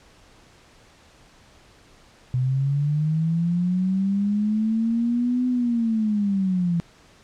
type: linear two-way sweep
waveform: sine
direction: up then down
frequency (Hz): 125 to 252.3 to 167.5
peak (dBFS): -19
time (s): 2.34-6.8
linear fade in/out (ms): 0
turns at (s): 5.47
effects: pink hiss -53 dBFS RMS until 7.23 s + low-pass 7000 Hz 12 dB/octave